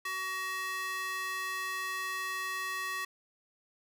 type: tone with high-pass filter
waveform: square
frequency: 376.6 Hz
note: F#4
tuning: 31 cents sharp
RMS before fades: -36 dBFS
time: 0.05-3.05 s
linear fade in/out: 5 ms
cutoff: 1500 Hz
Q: 3.4
effects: none